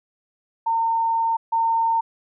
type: tone pair in turn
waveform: sine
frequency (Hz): 911 / 911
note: A#5 / A#5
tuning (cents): -40 / -40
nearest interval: unison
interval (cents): 0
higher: neither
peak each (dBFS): -18 / -17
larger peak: second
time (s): 0.66-1.37 / 1.52-2.01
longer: first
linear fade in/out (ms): 10
effects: none